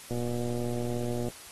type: click train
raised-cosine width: 2 ms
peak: -21 dBFS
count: 142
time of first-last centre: 0.11-1.285 s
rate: 120 Hz
effects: white hiss -47 dBFS RMS until 1.51 s + AAC 32 kbps